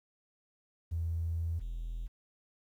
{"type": "tone pair in turn", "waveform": "triangle", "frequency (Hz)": [83, 41.52], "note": ["E2", "E1"], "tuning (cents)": [12, 13], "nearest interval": "octave", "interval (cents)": 1199, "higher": "first", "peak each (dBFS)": [-27, -33], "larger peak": "first", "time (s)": [[0.91, 1.6], [1.6, 2.08]], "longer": "first", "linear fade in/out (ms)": 20, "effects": ["tanh soft clip ceiling -29 dBFS", "11-bit"]}